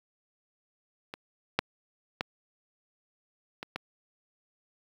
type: clicks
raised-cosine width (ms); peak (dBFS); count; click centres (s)
0.3; -22 / -7 / -12 / -21 / -17; 5; 1.139 / 1.59 / 2.209 / 3.629 / 3.76
effects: high-pass 80 Hz 12 dB/octave + 8-bit